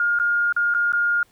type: tone with dropouts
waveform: sine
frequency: 1418 Hz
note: F6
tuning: 26 cents sharp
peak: -17 dBFS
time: 0-1.23 s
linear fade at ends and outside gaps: 2 ms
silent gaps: 0.189-0.198 / 0.525-0.564 / 0.74-0.747 / 0.922-0.933 s
effects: pink hiss -59 dBFS RMS until 1.31 s